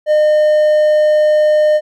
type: tone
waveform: triangle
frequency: 608 Hz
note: D#5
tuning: 40 cents flat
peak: -6 dBFS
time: 0.06-1.81 s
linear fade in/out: 50 ms
effects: none